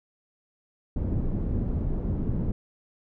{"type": "low-pass noise", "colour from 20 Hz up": "pink", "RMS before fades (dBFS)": -27, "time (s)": [0.96, 2.52], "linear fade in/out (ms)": 5, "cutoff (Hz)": 250, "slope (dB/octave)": 12, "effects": []}